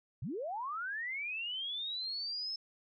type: linear sweep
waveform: sine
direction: up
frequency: 93 to 5274 Hz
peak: -36 dBFS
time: 0.22-2.56 s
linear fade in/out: 5 ms
effects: none